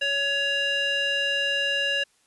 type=tone with band-pass filter; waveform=square; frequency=560 Hz; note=C#5; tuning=18 cents sharp; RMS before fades=-25 dBFS; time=0.01-2.04 s; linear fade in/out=10 ms; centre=2400 Hz; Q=5.7; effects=white hiss -64 dBFS RMS until 2.26 s + resampled to 24000 Hz